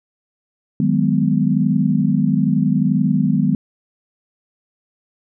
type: chord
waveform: sine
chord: G# minor seventh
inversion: second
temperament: just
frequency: 155.74 / 186.89 / 207.7 / 249.2 Hz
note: D#3 / F#3 / G#3 / B3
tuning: +2 / +18 / 0 / +16 cents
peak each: -19 dBFS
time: 0.8-3.55 s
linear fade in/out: 2 ms
effects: none